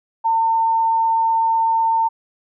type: tone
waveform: sine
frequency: 904 Hz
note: A5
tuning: 47 cents sharp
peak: -14 dBFS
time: 0.24-2.09 s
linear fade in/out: 20 ms
effects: none